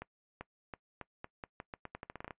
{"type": "accelerating click train", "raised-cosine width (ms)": 0.5, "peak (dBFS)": -27, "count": 17, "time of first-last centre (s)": [0.02, 2.308], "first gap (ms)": 390, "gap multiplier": 0.84, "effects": ["noise-tail reverb RT60 0.1 s tail -21 dB re dry", "resampled to 8000 Hz"]}